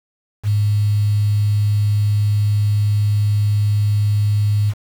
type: tone with quantisation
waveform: sine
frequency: 103.9 Hz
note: G#2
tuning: 1 cent sharp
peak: -13 dBFS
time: 0.43-4.74 s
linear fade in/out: 50 ms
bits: 6
effects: none